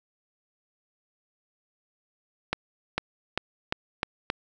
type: accelerating click train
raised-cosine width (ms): 0.3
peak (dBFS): -9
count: 6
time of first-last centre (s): 2.53-4.301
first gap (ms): 450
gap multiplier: 0.88
effects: none